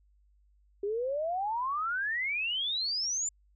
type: exponential sweep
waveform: sine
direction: up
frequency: 392 to 7260 Hz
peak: -29 dBFS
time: 0.83-3.29 s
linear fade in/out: 5 ms
effects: added 50 Hz sine -62 dBFS peak until 3.55 s